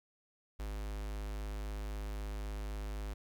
square tone with notch filter, 51.91 Hz, G#1, in tune, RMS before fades -40 dBFS, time 0.59-3.14 s, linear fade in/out 10 ms, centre 180 Hz, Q 1.9, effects 12-bit

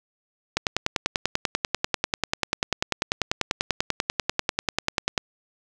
click train, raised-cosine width 0.2 ms, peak -4 dBFS, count 48, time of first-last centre 0.57-5.178 s, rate 10.2 Hz, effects none

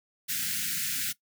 white band-stop noise, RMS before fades -31 dBFS, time 0.28-1.13 s, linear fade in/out 20 ms, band 260 to 1400 Hz, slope 96 dB/octave, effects noise-tail reverb RT60 0.1 s tail -18 dB re dry + high-pass 100 Hz 12 dB/octave

